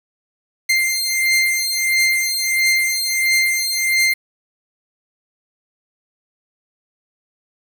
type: beating tone pair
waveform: sawtooth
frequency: 2096 / 2097.5 Hz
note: C7 / C7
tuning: +2 / +4 cents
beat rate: 1.5 Hz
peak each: -15 dBFS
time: 0.69-4.14 s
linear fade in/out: 10 ms
effects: 7-bit